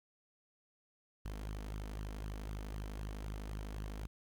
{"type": "tone with flanger", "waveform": "sawtooth", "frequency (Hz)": 51.91, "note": "G#1", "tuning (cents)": 0, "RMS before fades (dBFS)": -43, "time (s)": [1.25, 4.07], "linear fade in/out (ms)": 5, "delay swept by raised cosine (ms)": [0.63, 4.53], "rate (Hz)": 3.9, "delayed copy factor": 0.6, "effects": ["12-bit"]}